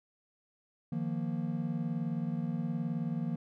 triangle chord, Eb suspended second, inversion none, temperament equal, 155.56 / 174.61 / 233.1 Hz, Eb3 / F3 / Bb3, 0 / 0 / 0 cents, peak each -34 dBFS, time 0.92-3.36 s, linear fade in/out 5 ms, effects none

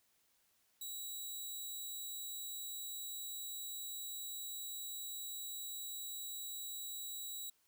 10% pulse tone, 3885 Hz, B7, 29 cents flat, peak -35 dBFS, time 0.81-7.5 s, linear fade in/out 5 ms, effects white hiss -75 dBFS RMS until 7.67 s

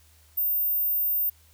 sine tone, 14620 Hz, A#9, 35 cents flat, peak -22 dBFS, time 0.37-1.3 s, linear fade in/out 10 ms, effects added 78 Hz sine -57 dBFS peak until 1.53 s + white hiss -60 dBFS RMS until 1.53 s

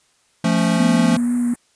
square chord, F augmented, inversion none, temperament equal with one note detuned, 173.31 / 220 / 277.2 Hz, F3 / A3 / C#4, -13 / 0 / 0 cents, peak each -19 / -19 / -24 dBFS, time 0.44-1.17 s, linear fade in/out 5 ms
white band-stop noise, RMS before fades -34 dBFS, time 0.57-1.56 s, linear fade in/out 10 ms, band 2000 to 8000 Hz, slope 48 dB/octave
sine tone with vibrato, 241.8 Hz, B3, 36 cents flat, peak -16 dBFS, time 0.78-1.54 s, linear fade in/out 5 ms, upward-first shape triangle, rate 3.9 Hz, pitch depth 17 cents each way
effects white hiss -60 dBFS RMS until 1.75 s + resampled to 22050 Hz

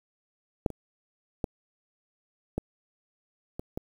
clicks, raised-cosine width 2 ms, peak -10 / -25 / -14 / -15 / -21 / -19 dBFS, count 6, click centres 0.662 / 0.703 / 1.442 / 2.58 / 3.595 / 3.775 s, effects 8-bit

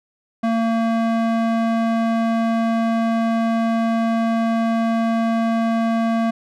square tone with band-pass filter, 227.6 Hz, A#3, 41 cents flat, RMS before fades -19 dBFS, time 0.43-6.31 s, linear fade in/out 10 ms, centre 560 Hz, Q 0.66, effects none

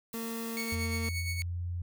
blue noise, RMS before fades -44 dBFS, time 0.13-0.75 s, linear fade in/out 2 ms
30% pulse tone, 228.3 Hz, A#3, 36 cents flat, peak -33 dBFS, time 0.14-1.09 s, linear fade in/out 0 ms
sawtooth tone with tremolo, 2219 Hz, C#7, 1 cent sharp, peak -30 dBFS, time 0.57-1.42 s, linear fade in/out 0 ms, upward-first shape sine, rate 8.6 Hz, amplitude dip 55%
sine tone with pitch glide, 85.9 to 87.6 Hz, F2 to F2, -28 to +6 cents, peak -32 dBFS, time 0.72-1.82 s, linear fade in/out 5 ms, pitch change +34 cents, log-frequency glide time 1.22-1.61 s
effects none

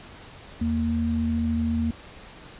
sine tone pair together, 81.8 / 231.5 Hz, E2 / A#3, -13 / -12 cents, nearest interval octave + tritone, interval 1801 cents, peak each -27 / -23 dBFS, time 0.61-1.91 s, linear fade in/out 5 ms, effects pink hiss -45 dBFS RMS until 2.59 s + resampled to 8000 Hz

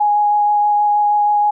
sine tone with vibrato, 830.6 Hz, G#5, in tune, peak -11 dBFS, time 0-1.51 s, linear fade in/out 10 ms, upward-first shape sine, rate 6.3 Hz, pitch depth 9 cents each way, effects none

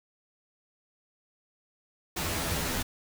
pink noise with comb filter, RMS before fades -31 dBFS, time 2.16-2.83 s, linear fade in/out 10 ms, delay 12 ms, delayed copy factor +0.9, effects none

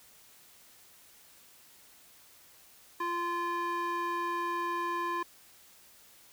square tone with band-pass filter, 345.5 Hz, F4, 19 cents flat, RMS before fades -33 dBFS, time 3-5.23 s, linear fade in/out 5 ms, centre 1200 Hz, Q 2.2, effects white hiss -58 dBFS RMS until 6.32 s

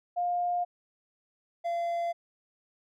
sine / triangle tone pair in turn, 707 / 684.9 Hz, F5 / F5, +21 / -34 cents, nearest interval minor second, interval 55 cents, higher first, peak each -26 / -26 dBFS, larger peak neither, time 0.16-0.65 / 1.64-2.13 s, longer neither, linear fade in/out 20 ms, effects none

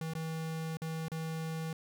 square tone with dropouts, 161 Hz, E3, 41 cents flat, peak -36 dBFS, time 0.01-1.73 s, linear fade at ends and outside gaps 2 ms, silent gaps 0.136-0.151 / 0.771-0.818 / 1.083-1.117 s, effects none

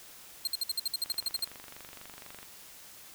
sawtooth tone bursts, 4186 Hz, C8, in tune, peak -25 dBFS, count 13, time 0.45-1.445 s, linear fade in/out 2 ms, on 23 ms, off 58 ms
click train, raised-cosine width 0.3 ms, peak -30 dBFS, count 34, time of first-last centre 1.06-2.429 s, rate 24.1 Hz
effects white hiss -51 dBFS RMS until 3.14 s

